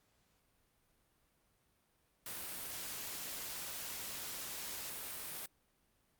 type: noise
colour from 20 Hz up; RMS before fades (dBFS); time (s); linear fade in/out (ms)
white; -44; 2.26-5.46; 2
effects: pink hiss -75 dBFS RMS until 6.19 s + Opus 48 kbps